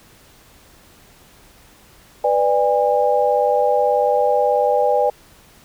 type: tone cluster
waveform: sine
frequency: 494.7 / 593 / 813 Hz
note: B4 / D5 / G#5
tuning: +3 / +17 / -37 cents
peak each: -18 dBFS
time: 2.24-5.1 s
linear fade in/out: 5 ms
effects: pink hiss -49 dBFS RMS until 5.64 s